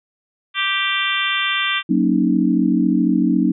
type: harmonic tone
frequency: 392 Hz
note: G4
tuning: in tune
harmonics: 3 / 4 / 5 / 6 / 7 / 8 / 9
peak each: -25 / -25 / -25 / -25 / -25 / -25 / -25 dBFS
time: 0.54-1.83 s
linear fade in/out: 50 ms
type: chord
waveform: sine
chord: D# minor seventh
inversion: first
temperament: equal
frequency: 185 / 233.1 / 277.2 / 311.1 Hz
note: F#3 / A#3 / C#4 / D#4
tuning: 0 / 0 / 0 / 0 cents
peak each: -19 dBFS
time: 1.89-3.52 s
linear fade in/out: 10 ms
effects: none